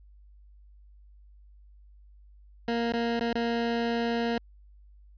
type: tone with dropouts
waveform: 20% pulse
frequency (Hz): 233.6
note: A#3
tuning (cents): +4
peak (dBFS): -21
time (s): 2.68-4.38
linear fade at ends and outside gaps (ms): 2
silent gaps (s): 2.922-2.936 / 3.195-3.209 / 3.329-3.353
effects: added 50 Hz sine -51 dBFS peak until 5.17 s + resampled to 11025 Hz